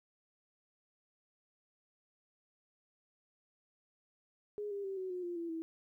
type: tone with pitch steps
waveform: sine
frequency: 415.3 / 401.2 / 387.5 / 374.3 / 361.5 / 349.2 / 337.3 / 325.8 Hz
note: G#4 / G4 / G4 / F#4 / F#4 / F4 / E4 / E4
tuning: 0 / +40 / -20 / +20 / -40 / 0 / +40 / -20 cents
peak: -37 dBFS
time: 4.58-5.62 s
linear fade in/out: 0 ms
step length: 130 ms
effects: 13-bit